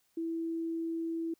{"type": "tone", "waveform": "sine", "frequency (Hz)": 329.6, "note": "E4", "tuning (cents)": 0, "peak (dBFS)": -32, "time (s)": [0.17, 1.34], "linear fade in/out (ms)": 5, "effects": ["white hiss -73 dBFS RMS until 1.39 s"]}